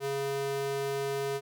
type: tone with high-pass filter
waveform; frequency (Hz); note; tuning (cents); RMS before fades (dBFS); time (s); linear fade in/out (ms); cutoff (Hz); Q
square; 138.59; C#3; 0; -32; 0-1.41; 50; 320; 2.8
effects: none